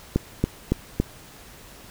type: click train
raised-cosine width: 3 ms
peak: -6 dBFS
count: 4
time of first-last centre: 0.16-1 s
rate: 3.57 Hz
effects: pink hiss -46 dBFS RMS until 1.9 s